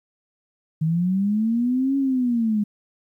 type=linear two-way sweep; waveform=sine; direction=up then down; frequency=154.3 to 277.2 to 204.5 Hz; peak=-18 dBFS; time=0.81-2.64 s; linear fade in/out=10 ms; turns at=1.97 s; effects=10-bit